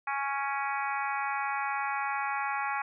harmonic tone with a mistuned harmonic, 277.2 Hz, C#4, in tune, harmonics 3 / 4 / 5 / 6 / 7 / 8 / 9, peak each -33 / -35 / -37 / -39 / -40 / -41 / -42 dBFS, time 0.07-2.82 s, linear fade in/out 5 ms, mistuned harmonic 8, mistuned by +28 cents, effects none

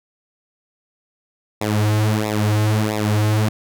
sawtooth tone with flanger, 106.6 Hz, G#2, 46 cents sharp, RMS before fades -18 dBFS, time 1.61-3.49 s, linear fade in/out 5 ms, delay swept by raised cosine 0.65 to 5.25 ms, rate 1.5 Hz, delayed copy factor -0.95, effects none

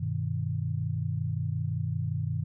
sine chord, G augmented, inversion none, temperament equal, 98 / 123.47 / 155.56 Hz, G2 / B2 / D#3, 0 / 0 / 0 cents, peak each -32 dBFS, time 0-2.44 s, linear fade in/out 10 ms, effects none

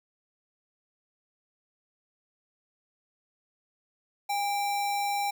sine tone with sample-and-hold, 812 Hz, G#5, 39 cents flat, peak -26 dBFS, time 4.29-5.31 s, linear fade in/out 10 ms, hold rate 3150 Hz, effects none

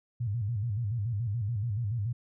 sine tone with vibrato, 110 Hz, A2, in tune, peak -28 dBFS, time 0.2-2.13 s, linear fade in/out 10 ms, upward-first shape square, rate 7 Hz, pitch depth 150 cents each way, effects none

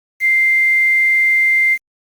sine tone with quantisation, 2093 Hz, C7, in tune, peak -10 dBFS, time 0.2-1.78 s, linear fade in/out 50 ms, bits 6, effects Opus 48 kbps

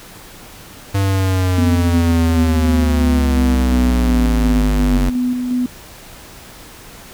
square linear sweep, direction down, 98.8 to 46.01 Hz, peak -14 dBFS, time 0.94-5.1 s, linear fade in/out 10 ms
sine tone with tremolo, 248.9 Hz, B3, 14 cents sharp, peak -14 dBFS, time 1.58-5.66 s, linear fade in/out 2 ms, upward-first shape square, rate 2.8 Hz, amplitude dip 35%
effects pink hiss -38 dBFS RMS until 7.13 s

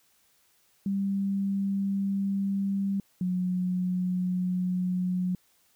sine tone pair in turn, 196.8 / 181.84 Hz, G3 / F#3, +7 / -30 cents, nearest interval minor second, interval 137 cents, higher first, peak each -25 dBFS, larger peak neither, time 0.86-3 / 3.21-5.35 s, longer neither, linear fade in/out 2 ms, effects white hiss -66 dBFS RMS until 5.75 s

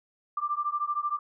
sine beating tone pair, 1177 / 1190 Hz, D6 / D6, +3 / +22 cents, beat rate 13 Hz, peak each -30 dBFS, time 0.37-1.19 s, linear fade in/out 5 ms, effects none

